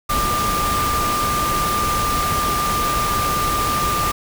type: tone in noise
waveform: sine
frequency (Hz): 1194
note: D6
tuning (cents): +28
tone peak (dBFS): -19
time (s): 0.09-4.12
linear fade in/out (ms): 10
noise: pink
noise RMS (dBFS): -23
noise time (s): 0.09-4.12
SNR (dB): +1
effects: none